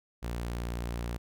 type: tone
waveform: sawtooth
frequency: 58.9 Hz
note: A#1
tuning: 19 cents sharp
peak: -29 dBFS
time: 0.22-1.18 s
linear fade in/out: 20 ms
effects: none